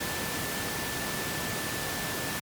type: tone in noise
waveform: sine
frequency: 1760 Hz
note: A6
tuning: in tune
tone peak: -39 dBFS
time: 0-2.4 s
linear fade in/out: 10 ms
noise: pink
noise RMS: -32 dBFS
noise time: 0-2.4 s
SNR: -10 dB
effects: high-pass 100 Hz 12 dB/octave + MP3 96 kbps